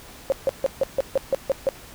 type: tone bursts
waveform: sine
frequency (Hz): 540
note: C#5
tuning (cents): -45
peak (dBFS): -16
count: 9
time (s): 0.3-1.689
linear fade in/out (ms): 0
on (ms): 21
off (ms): 150
effects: pink hiss -44 dBFS RMS until 1.94 s